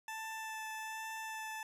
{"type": "tone with vibrato", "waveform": "20% pulse", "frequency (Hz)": 880, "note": "A5", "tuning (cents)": 0, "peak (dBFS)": -36, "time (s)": [0.08, 1.63], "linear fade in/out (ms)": 2, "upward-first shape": "sine", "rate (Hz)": 1.2, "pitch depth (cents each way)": 10, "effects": ["resampled to 32000 Hz"]}